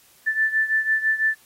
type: beating tone pair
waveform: sine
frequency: 1760 / 1766 Hz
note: A6 / A6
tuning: 0 / +6 cents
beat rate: 6 Hz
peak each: -20 / -24 dBFS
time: 0.26-1.35 s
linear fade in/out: 20 ms
effects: white hiss -55 dBFS RMS until 1.45 s + AAC 48 kbps